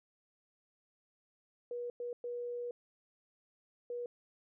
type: tone bursts at uneven times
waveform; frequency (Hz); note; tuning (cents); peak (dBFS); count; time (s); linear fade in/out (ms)
sine; 482.9; B4; -39; -37; 4; 1.71-1.9 / 2-2.13 / 2.24-2.71 / 3.9-4.06; 2
effects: none